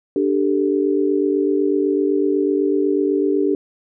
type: chord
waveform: sine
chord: D suspended fourth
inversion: none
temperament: equal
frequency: 293.7 / 392 / 440 Hz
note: D4 / G4 / A4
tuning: 0 / 0 / 0 cents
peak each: -19 / -18 / -23 dBFS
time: 0.16-3.55 s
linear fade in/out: 2 ms
effects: none